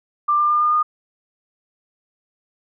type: tone with pitch steps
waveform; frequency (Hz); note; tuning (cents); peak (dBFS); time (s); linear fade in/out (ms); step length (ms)
sine; 1186 / 1194.9 / 1203.9 / 1213 / 1222.2; D6 / D6 / D6 / D#6 / D#6; +17 / +30 / +43 / -44 / -31; -14; 0.28-0.83; 10; 110
effects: none